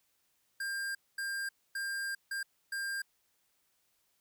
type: tone bursts at uneven times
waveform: square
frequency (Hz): 1599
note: G6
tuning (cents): +34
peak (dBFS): -35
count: 5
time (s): 0.6-0.95 / 1.18-1.49 / 1.75-2.15 / 2.31-2.43 / 2.72-3.02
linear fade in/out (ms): 5
effects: white hiss -75 dBFS RMS until 4.2 s